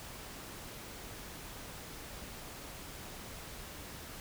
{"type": "silence", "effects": ["pink hiss -47 dBFS RMS until 4.2 s"]}